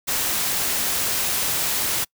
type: noise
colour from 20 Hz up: white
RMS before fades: -23 dBFS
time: 0.07-2.05 s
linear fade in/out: 20 ms
effects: noise-tail reverb RT60 0.1 s tail -26 dB re dry